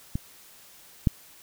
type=clicks; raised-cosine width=5 ms; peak=-15 / -7 dBFS; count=2; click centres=0.155 / 1.072 s; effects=white hiss -52 dBFS RMS until 1.42 s